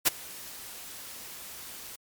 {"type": "noise with ADSR envelope", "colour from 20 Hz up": "white", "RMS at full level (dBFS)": -19, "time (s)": [0.05, 1.96], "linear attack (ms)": 23, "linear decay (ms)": 17, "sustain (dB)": -24, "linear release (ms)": 9, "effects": ["MP3 96 kbps"]}